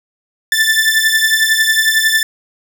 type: beating tone pair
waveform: sawtooth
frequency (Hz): 1760 / 1771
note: A6 / A6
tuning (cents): 0 / +11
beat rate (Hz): 11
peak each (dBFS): -10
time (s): 0.52-2.23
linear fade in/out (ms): 2
effects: none